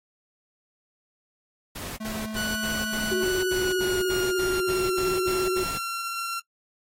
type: noise bursts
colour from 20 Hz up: pink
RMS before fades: -36 dBFS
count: 14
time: 1.75-5.779 s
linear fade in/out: 10 ms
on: 220 ms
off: 73 ms
type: tone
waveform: square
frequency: 217.4 Hz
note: A3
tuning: 21 cents flat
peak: -32 dBFS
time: 2-3.25 s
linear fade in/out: 10 ms
type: tone with pitch glide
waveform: sawtooth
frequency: 1480 to 1365 Hz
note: F#6 to F6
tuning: 0 to -40 cents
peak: -25 dBFS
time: 2.36-6.4 s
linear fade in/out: 10 ms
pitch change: -140 cents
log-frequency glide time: 3.46-4.93 s
type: tone with vibrato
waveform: sine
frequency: 370 Hz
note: F#4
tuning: in tune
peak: -23 dBFS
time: 3.11-5.64 s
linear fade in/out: 10 ms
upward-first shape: square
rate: 17 Hz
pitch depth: 28 cents each way
effects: noise-tail reverb RT60 0.1 s tail -23 dB re dry + AAC 48 kbps